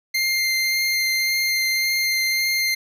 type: tone with vibrato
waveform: 25% pulse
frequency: 2100 Hz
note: C7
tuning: 6 cents sharp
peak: -15 dBFS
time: 0.14-2.75 s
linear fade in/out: 10 ms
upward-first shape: triangle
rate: 1.8 Hz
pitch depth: 11 cents each way
effects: none